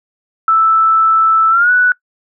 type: tone with pitch glide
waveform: sine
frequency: 1318.5 to 1480 Hz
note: E6 to F#6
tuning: 0 to 0 cents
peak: -7 dBFS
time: 0.48-1.92 s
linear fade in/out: 2 ms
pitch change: +200 cents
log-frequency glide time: 1.5-1.71 s
effects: noise-tail reverb RT60 0.1 s tail -22 dB re dry